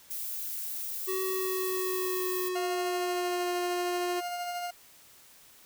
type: noise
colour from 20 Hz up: violet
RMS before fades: -36 dBFS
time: 0.1-2.49 s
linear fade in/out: 10 ms
type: tone with pitch glide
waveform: square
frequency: 377.8 to 356.6 Hz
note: F#4 to F4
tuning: +36 to +36 cents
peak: -31 dBFS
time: 1.07-4.21 s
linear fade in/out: 20 ms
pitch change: -100 cents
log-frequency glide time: 1.24-3.52 s
type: tone with tremolo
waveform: 40% pulse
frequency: 706 Hz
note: F5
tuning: 19 cents sharp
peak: -31 dBFS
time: 2.55-4.71 s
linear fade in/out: 10 ms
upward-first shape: sine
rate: 13 Hz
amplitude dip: 30%
effects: white hiss -56 dBFS RMS until 5.65 s